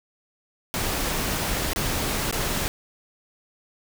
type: noise with dropouts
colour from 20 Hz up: pink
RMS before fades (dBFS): -26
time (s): 0.74-2.68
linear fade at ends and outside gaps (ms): 0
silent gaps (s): 1.733-1.761 / 2.311-2.326
effects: none